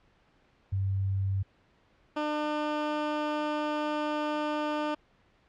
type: tone pair in turn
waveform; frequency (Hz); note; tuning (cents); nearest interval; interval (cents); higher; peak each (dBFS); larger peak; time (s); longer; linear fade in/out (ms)
sine / 15% pulse; 97 / 300.7; G2 / D4; -18 / +41; octave + minor sixth; 1959; second; -26 / -22; second; 0.72-1.43 / 2.16-4.95; second; 10
effects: pink hiss -65 dBFS RMS until 5.48 s + low-pass 3000 Hz 12 dB/octave